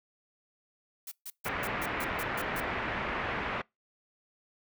blue noise bursts, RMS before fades -41 dBFS, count 9, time 1.07-2.604 s, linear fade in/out 5 ms, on 46 ms, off 140 ms
white low-pass noise, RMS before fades -34 dBFS, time 1.45-3.62 s, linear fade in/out 10 ms, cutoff 2200 Hz, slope 24 dB/octave
effects noise-tail reverb RT60 0.2 s tail -25 dB re dry

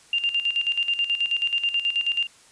sine tone with tremolo, 2794 Hz, F7, in tune, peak -19 dBFS, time 0.13-2.27 s, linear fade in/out 2 ms, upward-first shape square, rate 9.3 Hz, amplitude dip 70%, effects white hiss -53 dBFS RMS until 2.51 s + resampled to 22050 Hz

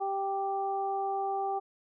harmonic tone, 392 Hz, G4, in tune, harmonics 1 / 2 / 3, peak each -35 / -30 / -42 dBFS, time 0-1.6 s, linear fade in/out 20 ms, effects none

